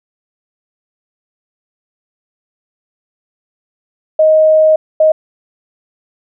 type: tone bursts at uneven times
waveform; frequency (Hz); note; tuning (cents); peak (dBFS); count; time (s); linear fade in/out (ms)
sine; 626; D#5; +10; -5; 2; 4.19-4.76 / 5-5.12; 5
effects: none